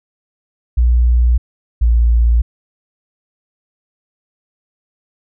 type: tone pair in turn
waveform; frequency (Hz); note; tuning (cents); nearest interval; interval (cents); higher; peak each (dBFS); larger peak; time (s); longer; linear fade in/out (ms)
sine; 60 / 57.96; B1 / A#1; -49 / -9; minor second; 60; first; -8; neither; 0.77-1.38 / 1.81-2.42; neither; 10
effects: none